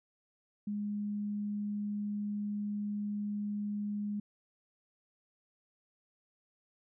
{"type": "tone", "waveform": "sine", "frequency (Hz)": 206.6, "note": "G#3", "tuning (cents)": -9, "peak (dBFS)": -33, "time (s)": [0.67, 4.2], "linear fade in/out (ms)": 5, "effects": []}